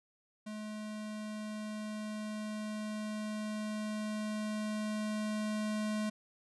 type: tone with level ramp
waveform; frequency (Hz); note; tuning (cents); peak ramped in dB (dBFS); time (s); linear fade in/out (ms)
square; 213.4; G#3; +47; -41 to -33; 0.46-6.1; 10
effects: resampled to 24000 Hz